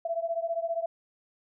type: beating tone pair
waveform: sine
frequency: 663 / 678 Hz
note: E5 / E5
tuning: +10 / +49 cents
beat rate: 15 Hz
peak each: -30 / -32 dBFS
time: 0.05-0.86 s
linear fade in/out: 5 ms
effects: none